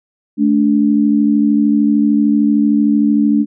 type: tone pair together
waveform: sine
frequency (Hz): 216.8 / 290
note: A3 / D4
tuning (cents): -25 / -22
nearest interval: perfect fourth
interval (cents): 503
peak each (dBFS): -12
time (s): 0.37-3.46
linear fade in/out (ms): 50
effects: none